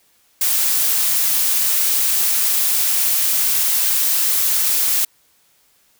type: noise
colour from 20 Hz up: blue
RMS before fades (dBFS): -17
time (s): 0.41-5.05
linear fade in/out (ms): 5
effects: white hiss -58 dBFS RMS until 5.99 s